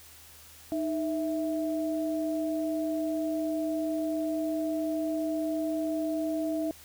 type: tone pair together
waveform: sine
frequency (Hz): 311.1 / 657.1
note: D#4 / E5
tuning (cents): 0 / -6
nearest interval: octave + minor second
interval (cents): 1294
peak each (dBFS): -29 / -32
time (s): 0.72-6.71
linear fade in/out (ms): 0
effects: added 78 Hz sine -59 dBFS peak until 6.84 s + white hiss -52 dBFS RMS until 6.84 s

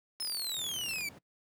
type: click train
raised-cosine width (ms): 0.2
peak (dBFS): -29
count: 34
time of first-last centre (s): 0.2-1.009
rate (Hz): 40.8
type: exponential sweep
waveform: sawtooth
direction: down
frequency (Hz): 5274 to 2267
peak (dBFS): -31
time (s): 0.2-1.09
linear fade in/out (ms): 5
type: noise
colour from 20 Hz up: brown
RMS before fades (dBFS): -47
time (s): 0.57-1.19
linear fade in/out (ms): 10
type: tone with exponential decay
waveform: sawtooth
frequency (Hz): 4186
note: C8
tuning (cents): 0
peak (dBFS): -34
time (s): 0.89-0.99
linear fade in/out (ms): 2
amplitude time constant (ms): 20
effects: noise-tail reverb RT60 0.1 s tail -20 dB re dry + high-pass 150 Hz 12 dB/octave

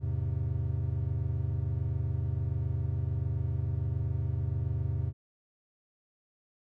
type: chord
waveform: triangle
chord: E augmented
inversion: none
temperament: equal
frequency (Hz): 82.41 / 103.83 / 130.81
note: E2 / G#2 / B#2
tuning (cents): 0 / 0 / 0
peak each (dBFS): -31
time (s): 0-5.13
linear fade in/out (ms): 50
effects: none

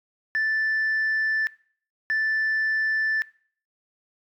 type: tone pair in turn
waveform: sine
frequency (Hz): 1760 / 1760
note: A6 / A6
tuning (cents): 0 / 0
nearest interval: unison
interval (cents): 0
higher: neither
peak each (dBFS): -19 / -19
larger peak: neither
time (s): 0.35-1.47 / 2.1-3.22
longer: neither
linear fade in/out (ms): 0
effects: noise-tail reverb RT60 0.5 s tail -22 dB re dry + tanh soft clip ceiling -19 dBFS

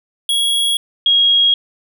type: tone pair in turn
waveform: square / sine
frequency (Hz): 3322 / 3284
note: G#7 / G#7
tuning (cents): 0 / -20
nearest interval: unison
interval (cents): 20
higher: first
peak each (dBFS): -14 / -9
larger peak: second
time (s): 0.29-0.77 / 1.06-1.54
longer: neither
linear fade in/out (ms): 2
effects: none

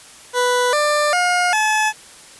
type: tone with pitch steps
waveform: 20% pulse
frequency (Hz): 493.9 / 594.2 / 714.8 / 859.9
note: B4 / D5 / F5 / A5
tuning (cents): 0 / +20 / +40 / -40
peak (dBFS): -10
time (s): 0.33-1.93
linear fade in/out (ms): 50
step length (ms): 400
effects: white hiss -42 dBFS RMS until 2.39 s + resampled to 24000 Hz

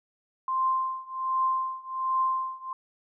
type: tone with tremolo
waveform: sine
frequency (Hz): 1046.5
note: C6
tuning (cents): 0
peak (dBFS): -21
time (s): 0.48-2.73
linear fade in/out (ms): 2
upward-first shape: triangle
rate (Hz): 1.3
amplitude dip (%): 95
effects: none

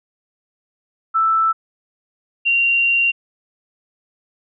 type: tone pair in turn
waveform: sine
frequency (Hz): 1322 / 2763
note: E6 / F7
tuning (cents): +5 / -19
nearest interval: octave + minor second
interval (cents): 1276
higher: second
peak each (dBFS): -13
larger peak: neither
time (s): 1.14-1.53 / 2.45-3.12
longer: second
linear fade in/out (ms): 20
effects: none

